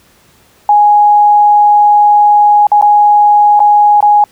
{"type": "tone with dropouts", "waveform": "sine", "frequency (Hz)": 830.6, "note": "G#5", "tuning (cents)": 0, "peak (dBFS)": -3, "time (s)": [0.69, 4.24], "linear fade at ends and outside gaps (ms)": 2, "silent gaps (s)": [[2.669, 2.717], [2.813, 2.824], [3.594, 3.602], [4.006, 4.026]], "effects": ["pink hiss -47 dBFS RMS until 4.31 s", "high-pass 60 Hz 12 dB/octave"]}